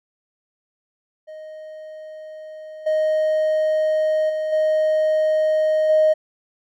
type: tone with level steps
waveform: triangle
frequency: 622.3 Hz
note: D#5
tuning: in tune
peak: -32 / -14 / -19 / -13 / -9 dBFS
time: 1.27-6.14 s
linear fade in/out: 20 ms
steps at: 2.86 / 4.29 / 4.52 / 5.89 s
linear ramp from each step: 10 ms
effects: tanh soft clip ceiling -9 dBFS